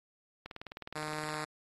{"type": "click train", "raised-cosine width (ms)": 0.3, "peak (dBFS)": -26, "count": 18, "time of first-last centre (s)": [0.46, 1.341], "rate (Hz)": 19.3}
{"type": "tone", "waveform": "5% pulse", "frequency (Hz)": 153, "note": "D#3", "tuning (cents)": -29, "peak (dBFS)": -25, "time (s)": [0.95, 1.45], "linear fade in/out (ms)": 10}
{"effects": ["AAC 32 kbps"]}